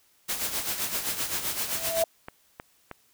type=noise with tremolo; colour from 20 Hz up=white; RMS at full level=-28 dBFS; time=0.28-2.04 s; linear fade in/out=20 ms; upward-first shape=sine; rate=7.7 Hz; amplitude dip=60%
type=tone with exponential growth; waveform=sine; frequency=659.3 Hz; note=E5; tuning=in tune; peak=-19 dBFS; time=1.63-2.04 s; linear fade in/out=2 ms; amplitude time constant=87 ms
type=click train; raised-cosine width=0.5 ms; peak=-22 dBFS; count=4; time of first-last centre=1.97-2.913 s; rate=3.18 Hz
effects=white hiss -64 dBFS RMS until 3.13 s